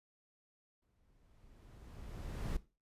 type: noise with exponential growth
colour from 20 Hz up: brown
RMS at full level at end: -37 dBFS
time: 0.82-2.57 s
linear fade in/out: 5 ms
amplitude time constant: 380 ms
effects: noise-tail reverb RT60 0.3 s tail -17 dB re dry + resampled to 32000 Hz